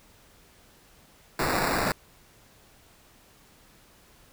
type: noise with sample-and-hold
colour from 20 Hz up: white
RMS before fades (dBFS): -26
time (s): 1.39-1.92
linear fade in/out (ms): 2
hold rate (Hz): 3150
effects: pink hiss -57 dBFS RMS until 4.32 s